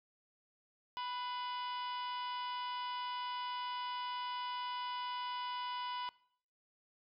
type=harmonic tone with a mistuned harmonic; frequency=493.9 Hz; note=B4; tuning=in tune; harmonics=2 / 3 / 4 / 5 / 6 / 7 / 8 / 9 / 10; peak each=-39 / -52 / -54 / -56 / -47 / -54 / -59 / -61 / -56 dBFS; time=0.97-6.09 s; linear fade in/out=0 ms; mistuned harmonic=4; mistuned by=+47 cents; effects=noise-tail reverb RT60 0.6 s tail -21 dB re dry